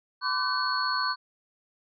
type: tone cluster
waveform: sine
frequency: 1017 / 1152 / 1518 / 4372 Hz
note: C6 / D6 / F#6 / C#8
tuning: -50 / -34 / +44 / -25 cents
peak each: -30 dBFS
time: 0.21-1.16 s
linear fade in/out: 50 ms
effects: MP3 48 kbps